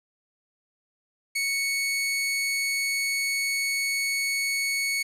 sawtooth tone, 2217 Hz, C#7, in tune, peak -21 dBFS, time 1.35-5.03 s, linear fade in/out 10 ms, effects resampled to 32000 Hz + 9-bit

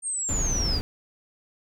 sine linear sweep, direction down, 8750 to 4609 Hz, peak -26 dBFS, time 0.02-0.81 s, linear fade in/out 50 ms
brown noise, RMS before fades -27 dBFS, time 0.29-0.81 s, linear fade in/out 0 ms
effects none

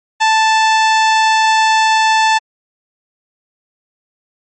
sawtooth tone, 880 Hz, A5, in tune, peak -5 dBFS, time 0.2-2.39 s, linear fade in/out 20 ms, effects low-pass 7000 Hz 12 dB/octave + MP3 32 kbps

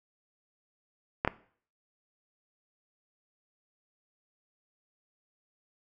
clicks, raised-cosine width 0.5 ms, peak -10 dBFS, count 2, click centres 1.249 / 1.276 s, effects noise-tail reverb RT60 0.5 s tail -19 dB re dry

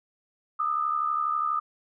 sine tone pair together, 1215 / 1287.2 Hz, D#6 / E6, -42 / -42 cents, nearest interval minor second, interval 100 cents, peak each -25 / -30 dBFS, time 0.59-1.6 s, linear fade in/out 10 ms, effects none

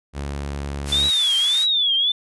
sawtooth tone, 70.7 Hz, C#2, 35 cents sharp, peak -22 dBFS, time 0.13-1.11 s, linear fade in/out 50 ms
white high-pass noise, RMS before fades -29 dBFS, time 0.85-1.67 s, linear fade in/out 50 ms, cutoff 1100 Hz, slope 12 dB/octave
sine tone with vibrato, 3500 Hz, A7, 10 cents flat, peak -16 dBFS, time 0.92-2.12 s, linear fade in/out 5 ms, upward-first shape triangle, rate 1.7 Hz, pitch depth 190 cents each way
effects resampled to 24000 Hz

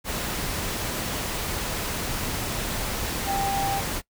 sine tone in noise, 790 Hz, G5, 13 cents sharp, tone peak -24 dBFS, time 3.25-3.82 s, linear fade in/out 50 ms, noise pink, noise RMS -29 dBFS, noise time 0.04-4.02 s, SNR +2 dB, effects noise-tail reverb RT60 0.1 s tail -21 dB re dry

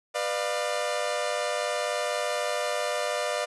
sawtooth chord, B diminished, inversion none, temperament equal with one note detuned, 493.9 / 597.9 / 698.5 Hz, B4 / D5 / F5, 0 / +31 / 0 cents, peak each -29 / -25 / -29 dBFS, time 0.14-3.46 s, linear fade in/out 20 ms, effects resampled to 24000 Hz

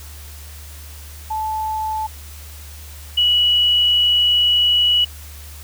sine tone pair in turn, 872 / 2933 Hz, A5 / F#7, -16 / -16 cents, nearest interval octave + major sixth, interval 2100 cents, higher second, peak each -20 / -12 dBFS, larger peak second, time 1.3-2.07 / 3.17-5.05 s, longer second, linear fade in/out 10 ms, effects added 74 Hz sine -35 dBFS peak until 5.63 s + white hiss -41 dBFS RMS until 5.63 s

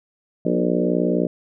harmonic tone with a mistuned harmonic, 59.9 Hz, A#1, 48 cents sharp, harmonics 3 / 4 / 5 / 6 / 7 / 8 / 9 / 10, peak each -23 / -24 / -25 / -26 / -26 / -27 / -28 / -28 dBFS, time 0.45-1.27 s, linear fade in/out 5 ms, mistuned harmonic 5, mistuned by +22 cents, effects none

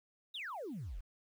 sine exponential sweep, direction down, 3951 to 32.7 Hz, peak -39 dBFS, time 0.34-1.01 s, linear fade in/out 10 ms, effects tanh soft clip ceiling -37 dBFS + 11-bit

